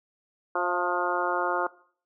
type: harmonic tone with a mistuned harmonic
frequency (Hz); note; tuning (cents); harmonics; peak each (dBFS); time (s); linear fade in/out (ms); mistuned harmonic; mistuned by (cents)
177.7; F3; +30; 2 / 3 / 4 / 5 / 6 / 7 / 8; -32 / -32 / -32 / -32 / -32 / -32 / -32; 0.55-1.67; 5; 4; -28
effects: noise-tail reverb RT60 0.5 s tail -19 dB re dry